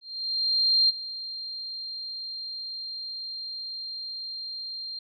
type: tone with ADSR envelope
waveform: sine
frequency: 4186 Hz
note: C8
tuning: in tune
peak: -17 dBFS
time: 0.01-4.99 s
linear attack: 880 ms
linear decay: 21 ms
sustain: -16 dB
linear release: 4 ms
effects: none